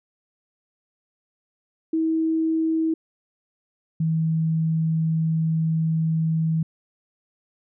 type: tone pair in turn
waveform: sine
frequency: 321.8 / 160.9 Hz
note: E4 / E3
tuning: -42 / -42 cents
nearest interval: octave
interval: 1200 cents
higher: first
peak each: -19 dBFS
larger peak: neither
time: 1.93-2.94 / 4-6.63 s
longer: second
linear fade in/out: 5 ms
effects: none